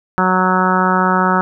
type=harmonic tone; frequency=185 Hz; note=F#3; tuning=in tune; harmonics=1 / 2 / 3 / 4 / 5 / 6 / 7 / 8 / 9; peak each=-17 / -22 / -24 / -22 / -18 / -23 / -17 / -21 / -28 dBFS; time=0.18-1.41 s; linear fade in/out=0 ms; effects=none